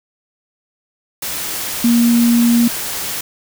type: tone in noise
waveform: sine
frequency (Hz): 235.8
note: A#3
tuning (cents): +20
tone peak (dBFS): -9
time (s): 1.84-2.68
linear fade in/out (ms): 5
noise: white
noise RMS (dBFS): -23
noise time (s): 1.22-3.21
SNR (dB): +11
effects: none